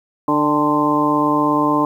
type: harmonic tone with a mistuned harmonic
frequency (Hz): 148.6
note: D3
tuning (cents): +21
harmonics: 1 / 2 / 3 / 4 / 5 / 6 / 7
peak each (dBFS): -29 / -17 / -25 / -24 / -28 / -22 / -18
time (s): 0.28-1.85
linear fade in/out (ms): 2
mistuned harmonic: 5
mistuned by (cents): +94
effects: 8-bit